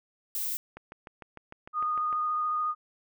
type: noise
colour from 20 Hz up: violet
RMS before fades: -32 dBFS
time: 0.35-0.57 s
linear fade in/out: 0 ms
type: click train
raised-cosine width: 0.5 ms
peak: -28 dBFS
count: 10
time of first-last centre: 0.77-2.127 s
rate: 6.63 Hz
type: tone with vibrato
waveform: sine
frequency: 1232 Hz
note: D#6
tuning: 17 cents flat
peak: -26 dBFS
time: 1.73-2.75 s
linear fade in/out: 50 ms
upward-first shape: triangle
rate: 14 Hz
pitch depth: 17 cents each way
effects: none